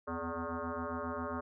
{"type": "tone with frequency modulation", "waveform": "sine", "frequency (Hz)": 413.8, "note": "G#4", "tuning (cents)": -6, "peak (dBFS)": -35, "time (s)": [0.07, 1.41], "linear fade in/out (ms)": 10, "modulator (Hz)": 167, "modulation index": 5.7, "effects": []}